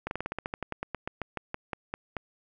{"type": "slowing click train", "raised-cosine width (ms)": 0.5, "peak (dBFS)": -17, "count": 20, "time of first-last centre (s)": [0.07, 2.168], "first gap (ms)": 41, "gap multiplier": 1.1, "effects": []}